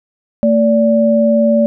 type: tone pair together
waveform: sine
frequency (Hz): 225.2 / 580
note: A3 / D5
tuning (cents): +40 / -22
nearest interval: octave + major third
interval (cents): 1638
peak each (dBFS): -11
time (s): 0.43-1.66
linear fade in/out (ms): 0
effects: none